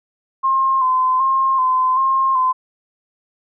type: tone with vibrato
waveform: sine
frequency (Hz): 1046.5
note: C6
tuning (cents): 0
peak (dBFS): -13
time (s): 0.43-2.53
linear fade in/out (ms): 20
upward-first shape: square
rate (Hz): 1.3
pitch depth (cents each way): 32
effects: none